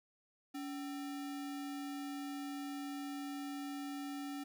sine tone with sample-and-hold, 282.9 Hz, C#4, 35 cents sharp, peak -40 dBFS, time 0.54-4.44 s, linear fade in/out 10 ms, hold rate 1050 Hz, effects none

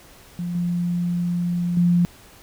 sine tone with level steps, 174.61 Hz, F3, in tune, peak -24 / -20 / -14 dBFS, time 0.39-2.05 s, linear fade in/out 0 ms, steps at 0.55 / 1.77 s, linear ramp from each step 2 ms, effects pink hiss -48 dBFS RMS until 2.42 s

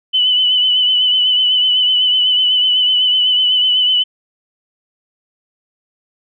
sine tone with vibrato, 3000 Hz, F#7, 23 cents sharp, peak -10 dBFS, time 0.13-4.04 s, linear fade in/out 20 ms, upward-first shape triangle, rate 8 Hz, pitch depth 41 cents each way, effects none

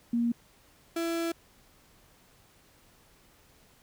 sine / 35% pulse tone pair in turn, 235.6 / 334.1 Hz, A#3 / E4, +19 / +23 cents, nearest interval tritone, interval 604 cents, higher second, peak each -24 / -27 dBFS, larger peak first, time 0.13-0.32 / 0.96-1.32 s, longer second, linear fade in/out 5 ms, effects pink hiss -61 dBFS RMS until 3.82 s

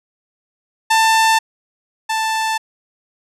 sawtooth tone pair in turn, 890 / 883.3 Hz, A5 / A5, +20 / +6 cents, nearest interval unison, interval 14 cents, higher first, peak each -7 / -13 dBFS, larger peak first, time 0.9-1.39 / 2.09-2.58 s, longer neither, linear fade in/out 10 ms, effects low-pass 10000 Hz 12 dB/octave

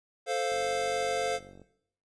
square chord, F major, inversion first, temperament equal, 440 / 523.3 / 698.5 Hz, A4 / C5 / F5, 0 / 0 / 0 cents, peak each -34 / -33 / -32 dBFS, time 0.26-1.4 s, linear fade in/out 50 ms
click train, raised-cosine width 2 ms, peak -37 dBFS, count 53, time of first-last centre 0.52-1.617 s, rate 47.4 Hz
effects noise-tail reverb RT60 0.7 s tail -17 dB re dry + resampled to 22050 Hz

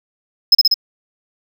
triangle tone with echo, 5130 Hz, E8, 48 cents flat, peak -3 dBFS, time 0.52-0.55 s, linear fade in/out 5 ms, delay 64 ms, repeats 3, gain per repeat -2 dB, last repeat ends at 0.742 s, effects none

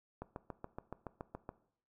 click train, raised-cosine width 1 ms, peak -28 dBFS, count 10, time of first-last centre 0.22-1.491 s, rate 7.08 Hz, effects noise-tail reverb RT60 0.6 s tail -17 dB re dry

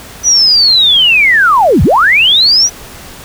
sine linear two-way sweep, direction down then up, 5970 to 54.9 to 5970 Hz, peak -4 dBFS, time 0.23-2.7 s, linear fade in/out 50 ms, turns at 1.83 s, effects pink hiss -31 dBFS RMS until 3.24 s

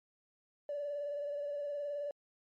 triangle tone with vibrato, 578 Hz, D5, 28 cents flat, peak -32 dBFS, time 0.69-2.11 s, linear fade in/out 2 ms, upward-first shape sine, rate 19 Hz, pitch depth 33 cents each way, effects tanh soft clip ceiling -33 dBFS + MP3 64 kbps

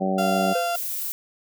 harmonic tone, 95.1 Hz, F#2, 48 cents sharp, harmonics 2 / 3 / 4 / 5 / 6 / 7 / 8, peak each -24 / -32 / -30 / -36 / -28 / -34 / -28 dBFS, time 0-0.54 s, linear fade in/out 20 ms
35% pulse tone, 691 Hz, F5, 19 cents flat, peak -21 dBFS, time 0.18-0.76 s, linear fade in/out 5 ms
triangle tone with exponential decay, 509 Hz, C5, 48 cents flat, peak -19 dBFS, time 0.55-0.85 s, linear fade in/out 5 ms, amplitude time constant 64 ms
violet noise, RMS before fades -29 dBFS, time 0.75-1.12 s, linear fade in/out 0 ms
effects none

